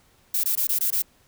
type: noise bursts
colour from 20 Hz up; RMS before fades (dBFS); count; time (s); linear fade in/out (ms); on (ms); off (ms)
violet; -23; 6; 0.34-1.022; 5; 97; 20
effects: pink hiss -60 dBFS RMS until 1.27 s